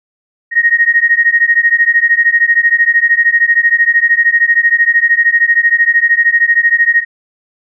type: beating tone pair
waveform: sine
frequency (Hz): 1864.7 / 1877.7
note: A#6 / A#6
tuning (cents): 0 / +12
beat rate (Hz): 13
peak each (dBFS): -10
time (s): 0.51-7.05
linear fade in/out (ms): 50
effects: none